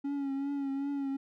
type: tone with vibrato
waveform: triangle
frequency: 277.8 Hz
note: C#4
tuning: 4 cents sharp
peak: -29 dBFS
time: 0.04-1.17 s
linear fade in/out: 10 ms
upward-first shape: triangle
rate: 2.6 Hz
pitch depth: 46 cents each way
effects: none